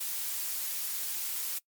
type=noise; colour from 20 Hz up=blue; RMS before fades=-34 dBFS; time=0-1.59 s; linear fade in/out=10 ms; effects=noise-tail reverb RT60 0.1 s tail -23 dB re dry + MP3 96 kbps